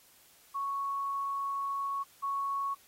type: tone pair in turn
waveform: sine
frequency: 1108.7 / 1108.7 Hz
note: C#6 / C#6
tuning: 0 / 0 cents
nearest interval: unison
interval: 0 cents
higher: neither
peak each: -31 / -30 dBFS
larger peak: second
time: 0.54-2.04 / 2.22-2.75 s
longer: first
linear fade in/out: 20 ms
effects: white hiss -61 dBFS RMS until 2.87 s + AAC 48 kbps